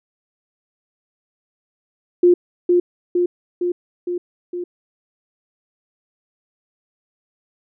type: tone with echo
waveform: sine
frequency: 353.5 Hz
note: F4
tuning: 21 cents sharp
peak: -8 dBFS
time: 2.23-2.34 s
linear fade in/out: 5 ms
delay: 460 ms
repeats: 5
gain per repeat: -3 dB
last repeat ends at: 4.64 s
effects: none